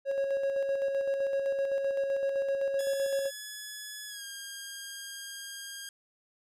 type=tone with tremolo; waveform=triangle; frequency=549 Hz; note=C#5; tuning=17 cents flat; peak=-24 dBFS; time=0.05-3.31 s; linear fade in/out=50 ms; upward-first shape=square; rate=7.8 Hz; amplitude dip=35%
type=tone with pitch glide; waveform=10% pulse; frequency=1702 to 1613 Hz; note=G#6 to G6; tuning=+42 to +49 cents; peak=-31 dBFS; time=2.79-5.89 s; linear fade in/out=2 ms; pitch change=-93 cents; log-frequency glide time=4.07-4.24 s
effects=none